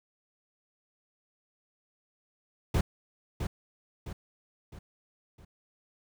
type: noise with echo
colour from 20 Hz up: brown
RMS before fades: -25 dBFS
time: 2.74-2.81 s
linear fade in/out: 5 ms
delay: 660 ms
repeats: 4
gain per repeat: -7 dB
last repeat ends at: 5.45 s
effects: none